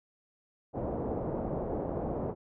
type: low-pass noise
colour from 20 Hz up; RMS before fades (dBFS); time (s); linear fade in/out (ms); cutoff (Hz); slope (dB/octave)
white; -34; 0.73-2.35; 50; 660; 24
effects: none